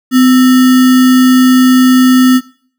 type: tone with sample-and-hold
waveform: sine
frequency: 255 Hz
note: C4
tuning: 44 cents flat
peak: -3 dBFS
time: 0.11-2.41 s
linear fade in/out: 50 ms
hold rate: 1575 Hz
effects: noise-tail reverb RT60 0.5 s tail -19 dB re dry